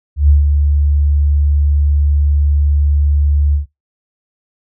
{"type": "tone with ADSR envelope", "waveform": "sine", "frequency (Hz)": 72.6, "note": "D2", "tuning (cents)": -19, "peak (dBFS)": -4, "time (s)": [0.16, 3.66], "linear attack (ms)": 130, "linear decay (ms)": 140, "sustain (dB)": -5, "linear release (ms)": 120, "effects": ["noise-tail reverb RT60 0.2 s tail -23 dB re dry"]}